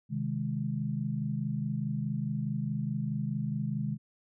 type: chord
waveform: sine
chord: Ab major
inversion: first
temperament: equal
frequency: 130.81 / 155.56 / 207.7 Hz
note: C3 / Eb3 / Ab3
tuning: 0 / 0 / 0 cents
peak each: -34 dBFS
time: 0.09-3.98 s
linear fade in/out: 50 ms
effects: none